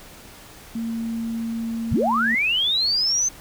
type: tone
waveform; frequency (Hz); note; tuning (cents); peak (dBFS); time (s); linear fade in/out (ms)
sine; 228.4; A#3; -35; -24; 0.75-2.35; 5
type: linear sweep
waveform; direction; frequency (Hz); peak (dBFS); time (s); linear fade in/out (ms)
sine; up; 34.61 to 6272; -18; 1.91-3.29; 10
effects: pink hiss -44 dBFS RMS until 3.4 s